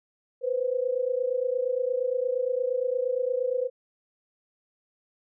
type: tone pair together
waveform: sine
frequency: 491.4 / 520 Hz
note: B4 / C5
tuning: -9 / -11 cents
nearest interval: minor second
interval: 98 cents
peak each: -27 dBFS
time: 0.41-3.7 s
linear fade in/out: 50 ms
effects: none